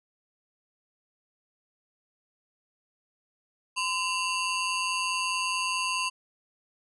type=ring-modulated tone; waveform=sawtooth; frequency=1864.7 Hz; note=A#6; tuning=in tune; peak=-20 dBFS; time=3.76-6.1 s; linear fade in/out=20 ms; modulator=840 Hz; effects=resampled to 24000 Hz